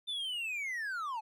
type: linear sweep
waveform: triangle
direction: down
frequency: 3581 to 830.6 Hz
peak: -33 dBFS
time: 0.07-1.21 s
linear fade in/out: 20 ms
effects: none